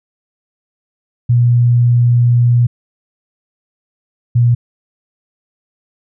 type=tone pair in turn; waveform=sine; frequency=120.6 / 119.91 Hz; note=B2 / A#2; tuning=-41 / +49 cents; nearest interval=unison; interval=10 cents; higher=first; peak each=-7 dBFS; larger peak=neither; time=1.29-2.67 / 4.35-4.55 s; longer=first; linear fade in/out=10 ms; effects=none